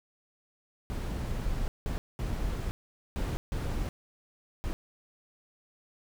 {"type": "noise bursts at uneven times", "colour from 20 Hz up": "brown", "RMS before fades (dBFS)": -32, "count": 6, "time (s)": [[0.9, 1.68], [1.86, 1.98], [2.19, 2.71], [3.16, 3.37], [3.52, 3.89], [4.64, 4.73]], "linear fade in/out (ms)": 0, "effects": []}